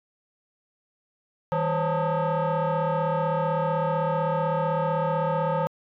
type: tone with frequency modulation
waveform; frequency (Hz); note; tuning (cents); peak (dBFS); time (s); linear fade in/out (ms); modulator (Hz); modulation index
sine; 195.4; G3; -5; -20; 1.52-5.67; 0; 355; 2.6
effects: tanh soft clip ceiling -20 dBFS